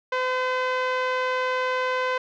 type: tone with low-pass filter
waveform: 5% pulse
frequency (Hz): 510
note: C5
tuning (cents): -44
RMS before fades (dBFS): -25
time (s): 0.12-2.18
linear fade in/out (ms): 5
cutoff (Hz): 1400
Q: 0.72
effects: none